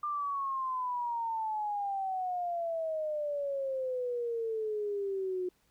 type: exponential sweep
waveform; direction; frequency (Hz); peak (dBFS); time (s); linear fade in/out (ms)
sine; down; 1200 to 360; -31; 0.03-5.49; 5
effects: pink hiss -71 dBFS RMS until 5.7 s